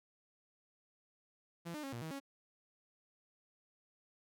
sawtooth tone with pitch steps, 169.5 / 301.6 / 272.7 / 118.4 / 159.7 / 276.2 Hz, E3 / D4 / C#4 / A#2 / D#3 / C#4, +49 / +46 / -28 / +27 / +45 / -6 cents, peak -38 dBFS, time 1.65-2.202 s, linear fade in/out 20 ms, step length 92 ms, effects none

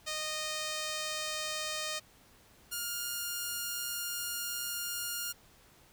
5% pulse tone pair in turn, 618 / 1414.1 Hz, D#5 / F6, -12 / +21 cents, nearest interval octave + major second, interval 1433 cents, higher second, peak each -23 dBFS, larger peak neither, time 0.06-2 / 2.71-5.33 s, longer second, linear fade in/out 20 ms, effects pink hiss -61 dBFS RMS until 5.92 s

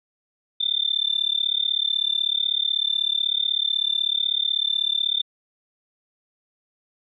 sine tone with amplitude modulation, 3565 Hz, A7, 22 cents sharp, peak -16 dBFS, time 0.6-5.22 s, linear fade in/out 10 ms, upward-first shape sine, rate 36.1 Hz, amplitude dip 100%, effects none

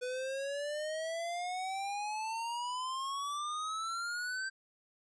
square exponential sweep, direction up, 494.4 to 1568 Hz, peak -36 dBFS, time 0.01-4.5 s, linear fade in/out 20 ms, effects resampled to 22050 Hz

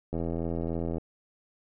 click train, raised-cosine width 2 ms, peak -19 dBFS, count 72, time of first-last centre 0.13-0.982 s, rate 83.3 Hz, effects none

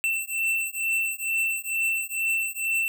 square beating tone pair, 2681 / 2683.2 Hz, E7 / E7, +29 / +30 cents, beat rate 2.2 Hz, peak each -28 dBFS, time 0.04-2.88 s, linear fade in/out 0 ms, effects none

